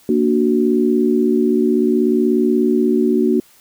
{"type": "chord", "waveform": "sine", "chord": "Bb augmented", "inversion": "none", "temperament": "equal", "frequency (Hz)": [233.1, 293.7, 370], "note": ["Bb3", "D4", "F#4"], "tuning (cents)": [0, 0, 0], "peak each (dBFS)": [-16, -18, -16], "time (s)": [0.09, 3.4], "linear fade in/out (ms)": 2, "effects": ["white hiss -50 dBFS RMS until 3.6 s"]}